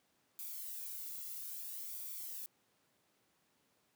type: noise with flanger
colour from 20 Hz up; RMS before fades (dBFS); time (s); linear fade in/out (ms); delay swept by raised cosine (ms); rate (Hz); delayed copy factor
violet; -45; 0.39-2.46; 0; 0.85 to 1.48; 0.61; +0.5
effects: pink hiss -75 dBFS RMS until 3.95 s + high-pass 150 Hz 12 dB/octave